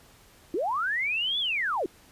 sine linear two-way sweep, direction up then down, 299.6 to 3504 to 299.6 Hz, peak -25 dBFS, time 0.54-1.86 s, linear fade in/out 2 ms, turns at 1.39 s, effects pink hiss -56 dBFS RMS until 2.11 s + resampled to 32000 Hz

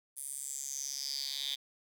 10% pulse tone with high-pass filter sweep, 138.2 Hz, C#3, 5 cents flat, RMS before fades -39 dBFS, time 0.16-1.56 s, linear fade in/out 20 ms, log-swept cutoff 10000 to 3500 Hz, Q 6.3, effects none

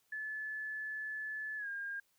sine tone with pitch glide, 1729 to 1613.2 Hz, A6 to G6, -31 to +49 cents, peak -38 dBFS, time 0.12-2 s, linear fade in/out 5 ms, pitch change -120 cents, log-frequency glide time 1.57-1.68 s, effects white hiss -75 dBFS RMS until 2.18 s

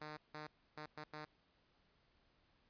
5% pulse tone bursts at uneven times, 152.2 Hz, D#3, 38 cents flat, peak -36 dBFS, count 5, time 0.01-0.17 / 0.34-0.47 / 0.77-0.86 / 0.97-1.04 / 1.13-1.25 s, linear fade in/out 5 ms, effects pink hiss -75 dBFS RMS until 2.69 s + resampled to 11025 Hz

